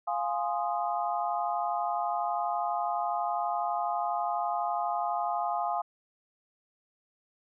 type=chord; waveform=sine; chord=F minor seventh; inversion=none; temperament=equal with one note detuned; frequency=698.5 / 830.6 / 1046.5 / 1239.5 Hz; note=F5 / Ab5 / C6 / Eb6; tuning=0 / 0 / 0 / -7 cents; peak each=-31 / -32 / -36 / -36 dBFS; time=0.07-5.82 s; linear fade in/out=10 ms; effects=none